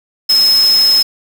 sine tone in noise, 5170 Hz, E8, 34 cents flat, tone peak -7 dBFS, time 0.29-1.03 s, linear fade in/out 10 ms, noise white, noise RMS -23 dBFS, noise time 0.29-1.03 s, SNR +13 dB, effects none

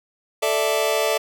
sawtooth chord, A suspended fourth, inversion none, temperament just, 440 / 586.7 / 660 Hz, A4 / D5 / E5, 0 / -2 / +2 cents, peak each -19 dBFS, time 0.42-1.18 s, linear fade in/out 10 ms, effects none

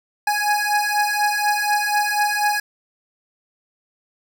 25% pulse beating tone pair, 830 / 834.1 Hz, G#5 / G#5, -1 / +7 cents, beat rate 4.1 Hz, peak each -17 dBFS, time 0.27-2.6 s, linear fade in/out 5 ms, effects none

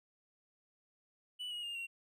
triangle tone with pitch steps, 2965 / 2891 / 2818 / 2747 Hz, F#7 / F#7 / F7 / F7, +3 / -41 / +15 / -29 cents, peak -38 dBFS, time 1.39-1.87 s, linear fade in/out 20 ms, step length 120 ms, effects none

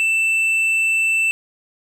sine tone with tanh clipping, 2660 Hz, E7, 15 cents sharp, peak -16 dBFS, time 0-1.31 s, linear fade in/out 0 ms, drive 5 dB, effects none

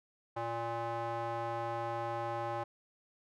square tone with band-pass filter, 116.54 Hz, A#2, in tune, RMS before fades -37 dBFS, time 0.36-2.64 s, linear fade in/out 10 ms, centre 830 Hz, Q 2.1, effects none

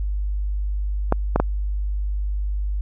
clicks, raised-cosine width 1 ms, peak -3 dBFS, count 3, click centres 1.124 / 1.36 / 1.4 s, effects added 50 Hz sine -21 dBFS peak until 2.81 s

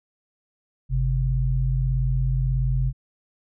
sine tone pair together, 49.2 / 130.81 Hz, G1 / C3, +7 / 0 cents, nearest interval octave + perfect fourth, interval 1693 cents, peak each -22 dBFS, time 0.89-2.93 s, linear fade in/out 50 ms, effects none

